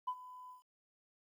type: tone with ADSR envelope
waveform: sine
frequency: 1003 Hz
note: B5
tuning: 26 cents sharp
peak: -31 dBFS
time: 0.07-0.63 s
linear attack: 12 ms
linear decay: 59 ms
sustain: -18 dB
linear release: 130 ms
effects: tanh soft clip ceiling -31 dBFS + 12-bit